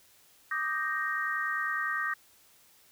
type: chord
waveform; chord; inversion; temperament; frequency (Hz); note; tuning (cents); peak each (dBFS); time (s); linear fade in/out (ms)
sine; Eb major seventh; third; equal; 1174.7 / 1244.5 / 1568 / 1864.7; D6 / Eb6 / G6 / Bb6; 0 / 0 / 0 / 0; -37 / -36 / -34 / -32; 0.51-2.14; 5
effects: white hiss -61 dBFS RMS until 2.91 s